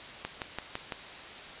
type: click train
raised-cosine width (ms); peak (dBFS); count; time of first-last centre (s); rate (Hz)
0.3; -17; 5; 0.25-0.922; 5.95
effects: white hiss -44 dBFS RMS until 1.6 s + resampled to 8000 Hz